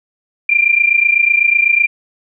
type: tone pair together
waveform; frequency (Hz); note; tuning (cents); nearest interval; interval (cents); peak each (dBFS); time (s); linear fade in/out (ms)
sine; 2369 / 2397; D7 / D7; +14 / +35; unison; 21; -12 / -12; 0.49-1.87; 5
effects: none